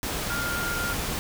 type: tone in noise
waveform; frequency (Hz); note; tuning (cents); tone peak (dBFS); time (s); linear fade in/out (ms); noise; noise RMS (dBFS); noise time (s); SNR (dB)
sine; 1405; F6; +10; -29; 0.3-0.93; 0; pink; -30; 0.03-1.19; -2
effects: none